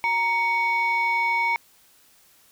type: tone pair together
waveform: sine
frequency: 932.3 / 2234 Hz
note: A#5 / C#7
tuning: 0 / +13 cents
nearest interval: octave + minor third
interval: 1513 cents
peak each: -21 dBFS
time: 0.04-1.56 s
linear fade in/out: 0 ms
effects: tanh soft clip ceiling -16 dBFS + white hiss -57 dBFS RMS until 2.51 s